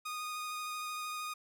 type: tone with vibrato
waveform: sawtooth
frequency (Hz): 1235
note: D#6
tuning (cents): -13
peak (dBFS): -34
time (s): 0.05-1.34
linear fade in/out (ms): 10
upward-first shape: sine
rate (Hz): 13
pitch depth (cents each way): 11
effects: none